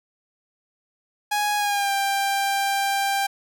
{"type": "tone with pitch glide", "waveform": "sawtooth", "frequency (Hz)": [830.6, 791.3], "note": ["G#5", "G5"], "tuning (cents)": [0, 16], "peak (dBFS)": -17, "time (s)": [1.31, 3.27], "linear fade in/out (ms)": 10, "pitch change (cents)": -84, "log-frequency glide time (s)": [1.57, 1.92], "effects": []}